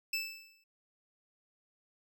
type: tone with exponential decay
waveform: 25% pulse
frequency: 2637 Hz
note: E7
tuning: in tune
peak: -26 dBFS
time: 0.13-0.64 s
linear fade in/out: 5 ms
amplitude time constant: 110 ms
effects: none